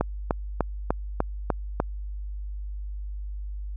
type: click train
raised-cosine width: 1 ms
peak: -8 dBFS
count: 7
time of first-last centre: 0.01-1.801 s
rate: 3.35 Hz
effects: added 50 Hz sine -31 dBFS peak until 3.76 s